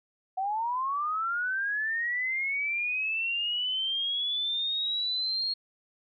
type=linear sweep; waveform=sine; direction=up; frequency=740 to 4281 Hz; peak=-27 dBFS; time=0.37-5.54 s; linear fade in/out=10 ms; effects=none